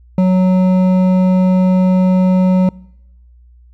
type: tone with hard clipping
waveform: sine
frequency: 185 Hz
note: F#3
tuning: in tune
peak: -10 dBFS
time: 0.18-2.69 s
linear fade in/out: 2 ms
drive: 9 dB
effects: noise-tail reverb RT60 0.9 s tail -25 dB re dry + added 60 Hz sine -41 dBFS peak until 3.73 s